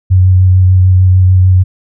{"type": "tone with vibrato", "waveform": "sine", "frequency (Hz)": 92.5, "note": "F#2", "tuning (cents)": 0, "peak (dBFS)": -3, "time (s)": [0.1, 1.64], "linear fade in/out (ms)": 20, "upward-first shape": "sine", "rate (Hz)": 6.7, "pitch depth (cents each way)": 17, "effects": []}